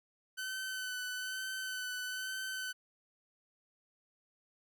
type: tone with vibrato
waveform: sawtooth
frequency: 1515 Hz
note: F#6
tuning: 40 cents sharp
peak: -34 dBFS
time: 0.37-2.73 s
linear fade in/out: 20 ms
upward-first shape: sine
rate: 1.1 Hz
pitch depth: 21 cents each way
effects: none